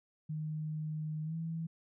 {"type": "tone with pitch glide", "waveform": "sine", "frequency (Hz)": [154.6, 163.51], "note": ["D#3", "E3"], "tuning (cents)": [-11, -14], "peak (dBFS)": -35, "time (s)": [0.29, 1.67], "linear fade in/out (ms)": 10, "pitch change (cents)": 97, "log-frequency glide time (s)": [1.24, 1.35], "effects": []}